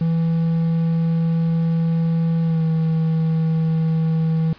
triangle tone with pitch glide, 164.81 to 161.14 Hz, E3 to E3, 0 to -39 cents, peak -14 dBFS, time 0.01-4.53 s, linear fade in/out 2 ms, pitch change -39 cents, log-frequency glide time 2.43-2.63 s, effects pink hiss -46 dBFS RMS until 4.58 s + resampled to 11025 Hz

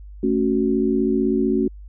sine chord, F# minor, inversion first, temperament equal with one note detuned, 221.4 / 277.2 / 370 Hz, A3 / C#4 / F#4, +11 / 0 / 0 cents, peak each -21 dBFS, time 0.23-1.68 s, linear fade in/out 5 ms, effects added 50 Hz sine -36 dBFS peak until 1.88 s

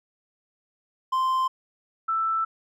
triangle / sine tone pair in turn, 1042 / 1324.6 Hz, C6 / E6, -7 / +8 cents, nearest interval major third, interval 415 cents, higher second, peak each -19 / -22 dBFS, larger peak first, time 1.12-1.48 / 2.08-2.45 s, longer second, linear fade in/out 10 ms, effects none

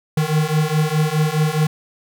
square beating tone pair, 151.9 / 156.7 Hz, D#3 / D#3, -41 / +13 cents, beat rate 4.8 Hz, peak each -20 / -19 dBFS, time 0.17-1.67 s, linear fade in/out 5 ms, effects none

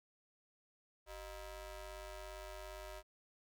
sawtooth ring-modulated tone, 332.7 Hz, E4, 16 cents sharp, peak -40 dBFS, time 1.06-3.03 s, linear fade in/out 50 ms, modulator 284 Hz, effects none

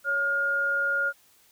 sine tone pair together, 558.3 / 1420 Hz, C#5 / F6, +12 / +28 cents, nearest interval octave + major third, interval 1616 cents, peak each -34 / -23 dBFS, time 0.04-1.13 s, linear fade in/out 50 ms, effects white hiss -60 dBFS RMS until 1.51 s

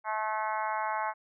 harmonic tone, 216.2 Hz, A3, 30 cents flat, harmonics 3 / 4 / 5 / 6 / 7 / 8 / 9 / 10, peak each -38 / -32 / -35 / -41 / -39 / -46 / -46 / -44 dBFS, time 0.04-1.14 s, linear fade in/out 50 ms, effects none

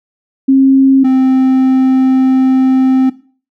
sine / triangle tone pair in turn, 268.3 / 261.4 Hz, C4 / C4, +44 / -1 cents, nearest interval unison, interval 45 cents, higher first, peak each -4 dBFS, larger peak neither, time 0.48-1.04 / 1.04-3.1 s, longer second, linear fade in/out 10 ms, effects noise-tail reverb RT60 0.4 s tail -17 dB re dry

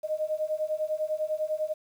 sine beating tone pair, 614 / 624 Hz, D#5 / D#5, -23 / +5 cents, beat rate 10 Hz, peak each -30 dBFS, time 0.03-1.74 s, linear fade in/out 20 ms, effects 9-bit

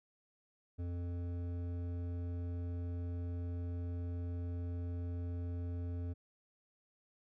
triangle tone with hard clipping, 87.31 Hz, F2, in tune, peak -39 dBFS, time 0.78-6.14 s, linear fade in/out 20 ms, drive 15 dB, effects none

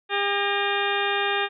harmonic tone with a mistuned harmonic, 402.6 Hz, G4, 46 cents sharp, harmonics 1 / 2 / 3 / 4 / 5 / 6 / 7 / 8 / 9, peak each -28 / -28 / -31 / -29 / -31 / -31 / -33 / -37 / -32 dBFS, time 0.09-1.49 s, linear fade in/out 50 ms, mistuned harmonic 5, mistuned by -120 cents, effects none

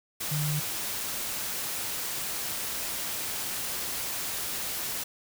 sine tone in noise, 150 Hz, D3, 37 cents sharp, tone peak -27 dBFS, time 0.31-0.6 s, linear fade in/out 10 ms, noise white, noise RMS -33 dBFS, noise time 0.2-5.04 s, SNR +3 dB, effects none

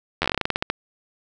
slowing click train, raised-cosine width 0.3 ms, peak -5 dBFS, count 15, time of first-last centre 0.22-0.7 s, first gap 11 ms, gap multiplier 1.16, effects none

